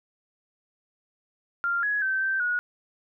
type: tone with pitch steps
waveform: sine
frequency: 1392 / 1675 / 1547 / 1558 / 1454 Hz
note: F6 / G#6 / G6 / G6 / F#6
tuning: -6 / +14 / -23 / -11 / -31 cents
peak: -23 dBFS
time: 1.64-2.59 s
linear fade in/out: 0 ms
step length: 190 ms
effects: none